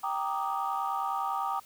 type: chord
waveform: sine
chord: Eb major seventh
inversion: first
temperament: equal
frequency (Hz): 784 / 932.3 / 1174.7 / 1244.5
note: G5 / Bb5 / D6 / Eb6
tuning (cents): 0 / 0 / 0 / 0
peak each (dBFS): -32 / -34 / -34 / -34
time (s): 0.03-1.6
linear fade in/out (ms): 10
effects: tanh soft clip ceiling -21 dBFS + white hiss -56 dBFS RMS until 1.65 s